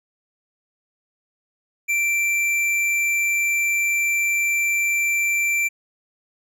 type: tone with tanh clipping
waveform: sine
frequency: 2349 Hz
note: D7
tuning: in tune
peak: -20 dBFS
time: 1.88-5.69 s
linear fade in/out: 20 ms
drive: 13 dB
effects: none